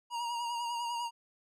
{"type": "tone with vibrato", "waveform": "square", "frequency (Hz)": 946, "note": "A#5", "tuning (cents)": 25, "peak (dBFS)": -34, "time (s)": [0.1, 1.11], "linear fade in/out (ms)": 50, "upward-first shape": "sine", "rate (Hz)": 10, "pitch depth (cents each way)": 34, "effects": ["low-pass 9000 Hz 12 dB/octave"]}